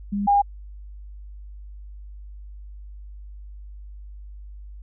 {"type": "tone pair in turn", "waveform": "sine", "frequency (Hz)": [202.1, 808.4], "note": ["G#3", "G#5"], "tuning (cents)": [-47, -47], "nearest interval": "2 octaves", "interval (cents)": 2400, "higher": "second", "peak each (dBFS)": [-22, -14], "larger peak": "second", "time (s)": [[0.12, 0.27], [0.27, 0.42]], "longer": "neither", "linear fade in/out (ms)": 10, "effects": ["added 50 Hz sine -37 dBFS peak until 4.82 s"]}